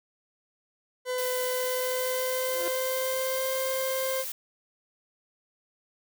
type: tone with pitch glide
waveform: 40% pulse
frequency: 504 to 526.3 Hz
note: B4 to C5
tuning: +35 to +10 cents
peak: -27 dBFS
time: 1.05-4.25 s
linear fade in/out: 50 ms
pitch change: +75 cents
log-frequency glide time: 1.45-3.58 s
type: noise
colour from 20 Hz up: blue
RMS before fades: -35 dBFS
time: 1.18-4.32 s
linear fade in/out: 2 ms
type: tone with exponential growth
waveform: sawtooth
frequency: 347.9 Hz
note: F4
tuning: 7 cents flat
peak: -28 dBFS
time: 2.37-2.68 s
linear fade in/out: 0 ms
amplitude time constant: 66 ms
effects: none